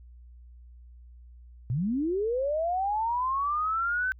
sine linear sweep, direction up, 110 to 1539 Hz, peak -25 dBFS, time 1.7-4.12 s, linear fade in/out 0 ms, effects added 60 Hz sine -47 dBFS peak until 4.19 s

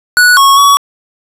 square tone with pitch steps, 1472 / 1100 / 1127 Hz, F#6 / C#6 / C#6, -9 / -14 / +28 cents, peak -4 dBFS, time 0.17-0.77 s, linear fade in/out 0 ms, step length 200 ms, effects resampled to 32000 Hz + 7-bit

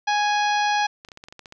harmonic tone, 830.6 Hz, G#5, in tune, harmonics 1 / 2 / 3 / 4 / 5 / 6 / 7, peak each -20 / -26 / -30 / -32 / -34 / -36 / -37 dBFS, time 0.07-0.87 s, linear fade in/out 10 ms
clicks, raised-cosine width 0.2 ms, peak -24 dBFS, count 10, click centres 1.049 / 1.087 / 1.118 / 1.174 / 1.239 / 1.285 / 1.325 / 1.393 / 1.458 / 1.524 s
effects none

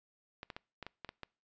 clicks, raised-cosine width 0.3 ms, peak -27 dBFS, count 8, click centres 0.431 / 0.502 / 0.565 / 0.827 / 0.866 / 1.047 / 1.091 / 1.233 s, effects noise-tail reverb RT60 0.4 s tail -26 dB re dry + resampled to 16000 Hz

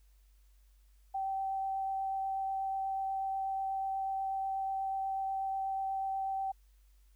sine tone with vibrato, 774 Hz, G5, 22 cents flat, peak -32 dBFS, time 1.14-6.52 s, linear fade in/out 10 ms, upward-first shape triangle, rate 8.2 Hz, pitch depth 9 cents each way, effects added 49 Hz sine -60 dBFS peak until 7.15 s + white hiss -75 dBFS RMS until 7.15 s

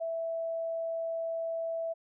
sine tone, 659.3 Hz, E5, in tune, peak -31 dBFS, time 0-1.94 s, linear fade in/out 20 ms, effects none

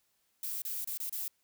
violet noise with dropouts, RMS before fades -37 dBFS, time 0.43-1.28 s, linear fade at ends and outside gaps 2 ms, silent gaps 0.619-0.65 / 0.845-0.873 / 0.975-1.001 / 1.095-1.126 s, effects white hiss -75 dBFS RMS until 1.43 s

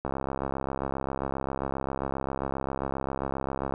click train, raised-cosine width 1 ms, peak -16 dBFS, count 250, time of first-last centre 0.05-3.739 s, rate 67.5 Hz, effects none

